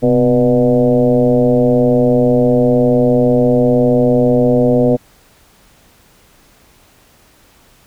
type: tone with frequency modulation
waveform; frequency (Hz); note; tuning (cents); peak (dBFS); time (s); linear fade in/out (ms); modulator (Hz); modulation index
sine; 370; F#4; 0; -8; 0.02-4.97; 20; 119; 2
effects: pink hiss -49 dBFS RMS until 7.86 s